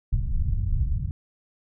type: low-pass noise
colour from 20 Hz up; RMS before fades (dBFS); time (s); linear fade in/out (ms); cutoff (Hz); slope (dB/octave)
pink; -24; 0.12-1.11; 2; 120; 24
effects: none